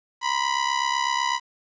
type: ring-modulated tone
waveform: sawtooth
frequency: 987.8 Hz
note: B5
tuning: in tune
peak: -15 dBFS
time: 0.21-1.4 s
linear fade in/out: 50 ms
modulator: 34 Hz
effects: resampled to 16000 Hz + 9-bit